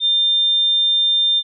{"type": "tone", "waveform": "sine", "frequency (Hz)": 3600, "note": "A7", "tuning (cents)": 39, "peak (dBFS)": -13, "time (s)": [0, 1.43], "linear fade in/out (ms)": 50, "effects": []}